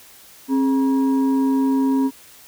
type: tone with frequency modulation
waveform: sine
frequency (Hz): 267.8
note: C4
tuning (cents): +40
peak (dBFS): -15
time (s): 0.48-2.11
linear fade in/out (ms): 50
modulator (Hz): 687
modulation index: 0.41
effects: white hiss -46 dBFS RMS until 2.47 s